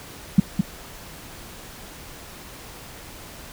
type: tone with echo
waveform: sine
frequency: 187.6 Hz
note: F#3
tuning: 24 cents sharp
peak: -7 dBFS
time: 0.38-0.4 s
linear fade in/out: 5 ms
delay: 210 ms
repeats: 1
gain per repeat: -6 dB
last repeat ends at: 0.61 s
effects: pink hiss -41 dBFS RMS until 3.52 s